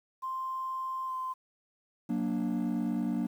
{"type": "tone with pitch glide", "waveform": "sine", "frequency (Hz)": [1046.5, 1035.7], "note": ["C6", "C6"], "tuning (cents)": [0, -18], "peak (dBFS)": -32, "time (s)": [0.22, 1.34], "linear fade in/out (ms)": 20, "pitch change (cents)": -18, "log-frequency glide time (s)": [1.06, 1.13]}
{"type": "chord", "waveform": "triangle", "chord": "Gb augmented", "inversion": "none", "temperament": "equal with one note detuned", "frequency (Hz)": [185, 234.6, 293.7], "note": ["Gb3", "Bb3", "D4"], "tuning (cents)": [0, 11, 0], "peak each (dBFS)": [-31, -28, -31], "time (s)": [2.09, 3.27], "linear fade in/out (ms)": 10}
{"effects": ["tanh soft clip ceiling -23 dBFS", "10-bit"]}